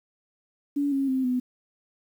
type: tone with pitch steps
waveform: sine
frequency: 285.1 / 273.2 / 261.7 / 250.8 Hz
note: C#4 / C#4 / C4 / B3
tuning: +49 / -25 / 0 / +27 cents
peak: -22 dBFS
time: 0.76-1.4 s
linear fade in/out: 10 ms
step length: 160 ms
effects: 9-bit